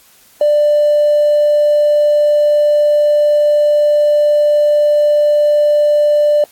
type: tone with hard clipping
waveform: triangle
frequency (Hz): 592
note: D5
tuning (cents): +14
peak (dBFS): -8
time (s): 0.41-6.44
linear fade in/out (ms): 2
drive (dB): 3
effects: white hiss -47 dBFS RMS until 6.51 s + AAC 64 kbps